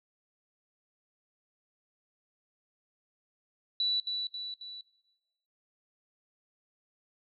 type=tone with echo; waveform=sine; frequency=3951 Hz; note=B7; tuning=in tune; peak=-26 dBFS; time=3.8-4 s; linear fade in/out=2 ms; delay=270 ms; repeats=3; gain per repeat=-5 dB; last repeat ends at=4.81 s; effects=noise-tail reverb RT60 1.0 s tail -19 dB re dry